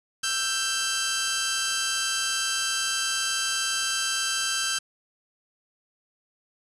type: tone pair together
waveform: 10% pulse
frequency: 1332.9 / 1568 Hz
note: E6 / G6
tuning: +19 / 0 cents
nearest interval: minor third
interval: 281 cents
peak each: -22 / -17 dBFS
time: 0.23-4.79 s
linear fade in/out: 10 ms
effects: resampled to 24000 Hz + 7-bit